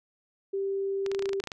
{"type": "tone", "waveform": "sine", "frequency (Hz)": 392, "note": "G4", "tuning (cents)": 0, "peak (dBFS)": -27, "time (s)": [0.53, 1.41], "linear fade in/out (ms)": 10}
{"type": "clicks", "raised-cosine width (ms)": 0.2, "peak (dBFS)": -19, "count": 12, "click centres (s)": [1.063, 1.116, 1.148, 1.193, 1.224, 1.257, 1.292, 1.332, 1.401, 1.439, 1.473, 1.518]}
{"effects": []}